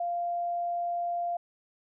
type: tone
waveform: sine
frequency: 695 Hz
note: F5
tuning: 9 cents flat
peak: -28 dBFS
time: 0-1.37 s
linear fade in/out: 5 ms
effects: none